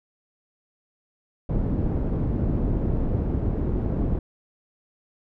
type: low-pass noise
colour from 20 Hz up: pink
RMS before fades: -24 dBFS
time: 1.49-4.19 s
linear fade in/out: 5 ms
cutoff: 340 Hz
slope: 12 dB/octave
effects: none